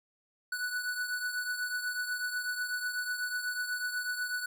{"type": "beating tone pair", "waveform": "square", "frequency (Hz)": [1480, 1488.1], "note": ["F#6", "F#6"], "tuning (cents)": [0, 9], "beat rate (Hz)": 8.1, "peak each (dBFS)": [-34, -40], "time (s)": [0.52, 4.46], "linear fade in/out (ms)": 5, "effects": []}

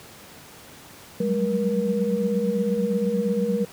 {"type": "tone cluster", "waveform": "sine", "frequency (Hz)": [184.3, 192.9, 209.9, 476.2], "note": ["F#3", "G3", "G#3", "A#4"], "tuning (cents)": [-7, -28, 19, 37], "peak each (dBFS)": [-30, -26, -26, -24], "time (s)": [1.2, 3.65], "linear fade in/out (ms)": 5, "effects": ["pink hiss -45 dBFS RMS until 3.72 s", "high-pass 100 Hz 12 dB/octave"]}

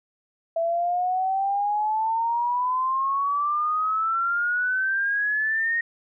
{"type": "exponential sweep", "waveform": "sine", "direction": "up", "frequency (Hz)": [659.3, 1870], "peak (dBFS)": -21, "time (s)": [0.56, 5.81], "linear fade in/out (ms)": 5, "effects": []}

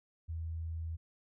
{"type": "tone", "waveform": "sine", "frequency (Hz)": 81.7, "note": "E2", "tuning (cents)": -15, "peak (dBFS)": -36, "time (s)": [0.28, 0.97], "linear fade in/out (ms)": 20, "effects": []}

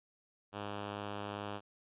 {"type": "tone", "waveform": "5% pulse", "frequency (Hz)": 102.4, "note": "G#2", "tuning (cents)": -24, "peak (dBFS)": -28, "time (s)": [0.52, 1.61], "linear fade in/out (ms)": 50, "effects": ["resampled to 8000 Hz"]}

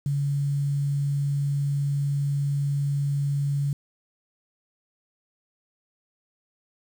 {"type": "tone with quantisation", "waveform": "sine", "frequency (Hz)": 141.7, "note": "C#3", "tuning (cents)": 38, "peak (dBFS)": -22, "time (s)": [0.06, 3.73], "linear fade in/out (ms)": 2, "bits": 8, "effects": []}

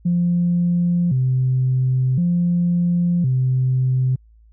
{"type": "tone with vibrato", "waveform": "sine", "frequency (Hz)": 150, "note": "D3", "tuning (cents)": 37, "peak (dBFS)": -14, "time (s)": [0.05, 4.16], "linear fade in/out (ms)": 10, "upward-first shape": "square", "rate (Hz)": 0.47, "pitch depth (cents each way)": 260, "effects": ["tanh soft clip ceiling -10 dBFS", "added 55 Hz sine -47 dBFS peak until 4.52 s"]}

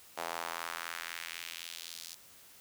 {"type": "tone with high-pass filter sweep", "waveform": "sawtooth", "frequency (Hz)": 83.9, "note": "E2", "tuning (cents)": 31, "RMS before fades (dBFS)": -42, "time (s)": [0.17, 2.15], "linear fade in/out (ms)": 10, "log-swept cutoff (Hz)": [700, 5000], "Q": 1.5, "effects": ["white hiss -57 dBFS RMS until 2.6 s"]}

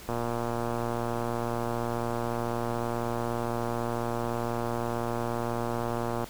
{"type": "click train", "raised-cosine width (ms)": 1, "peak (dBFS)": -17, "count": 727, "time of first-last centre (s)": [0.09, 6.243], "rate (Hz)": 118, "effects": ["pink hiss -46 dBFS RMS until 6.29 s"]}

